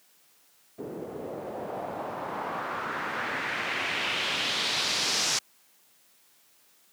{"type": "noise with low-pass filter sweep", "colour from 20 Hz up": "white", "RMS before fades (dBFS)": -31, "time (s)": [0.78, 5.39], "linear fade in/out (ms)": 5, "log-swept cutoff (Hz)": [380, 6000], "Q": 1.9, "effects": ["white hiss -62 dBFS RMS until 6.92 s", "high-pass 150 Hz 12 dB/octave"]}